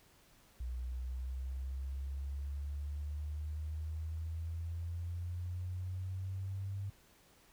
sine exponential sweep, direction up, 60.8 to 99.3 Hz, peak -37 dBFS, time 0.6-6.9 s, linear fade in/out 5 ms, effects pink hiss -65 dBFS RMS until 7.52 s

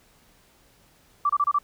sine tone bursts, 1164 Hz, D6, 16 cents flat, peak -18 dBFS, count 5, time 1.25-1.587 s, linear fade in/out 5 ms, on 45 ms, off 28 ms, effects pink hiss -59 dBFS RMS until 1.63 s

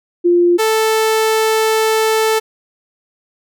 sine / sawtooth tone pair in turn, 349.2 / 440 Hz, F4 / A4, 0 / 0 cents, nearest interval major third, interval 400 cents, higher second, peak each -8 dBFS, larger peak neither, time 0.24-0.58 / 0.58-2.4 s, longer second, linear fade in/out 20 ms, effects none

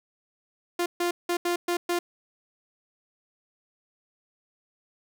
sawtooth tone bursts at uneven times, 349.2 Hz, F4, in tune, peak -20 dBFS, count 6, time 0.79-0.86 / 1-1.11 / 1.29-1.37 / 1.45-1.56 / 1.68-1.77 / 1.89-1.99 s, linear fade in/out 5 ms, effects none

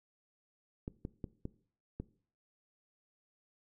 clicks, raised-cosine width 3 ms, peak -26 dBFS, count 5, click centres 0.879 / 1.051 / 1.242 / 1.454 / 2 s, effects noise-tail reverb RT60 0.5 s tail -19 dB re dry

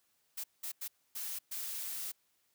blue noise bursts at uneven times, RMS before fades -40 dBFS, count 5, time 0.37-0.44 / 0.63-0.72 / 0.81-0.88 / 1.15-1.39 / 1.51-2.12 s, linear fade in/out 10 ms, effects white hiss -75 dBFS RMS until 2.54 s + high-pass 60 Hz 12 dB/octave

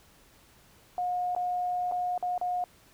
sine tone with dropouts, 719 Hz, F#5, 50 cents flat, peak -27 dBFS, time 0.98-2.64 s, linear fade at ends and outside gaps 1 ms, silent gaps 1.35-1.363 / 1.914-1.921 / 2.178-2.226 / 2.379-2.413 s, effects pink hiss -59 dBFS RMS until 2.93 s

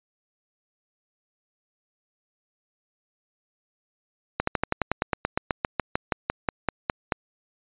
slowing click train, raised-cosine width 0.5 ms, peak -7 dBFS, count 21, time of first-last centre 4.4-7.122 s, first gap 74 ms, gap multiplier 1.06, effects resampled to 8000 Hz

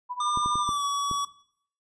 sine tone with tremolo, 987.8 Hz, B5, in tune, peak -29 dBFS, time 0.09-0.7 s, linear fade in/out 20 ms, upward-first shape sine, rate 12 Hz, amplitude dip 80%
square tone with pitch glide, 1200 to 1135.3 Hz, D6 to C#6, +37 to +41 cents, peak -26 dBFS, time 0.2-1.25 s, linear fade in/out 5 ms, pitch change -96 cents, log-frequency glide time 0.59-0.84 s
clicks, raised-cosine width 3 ms, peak -23 dBFS, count 5, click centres 0.374 / 0.46 / 0.556 / 0.691 / 1.113 s
effects noise-tail reverb RT60 0.6 s tail -17 dB re dry + resampled to 22050 Hz

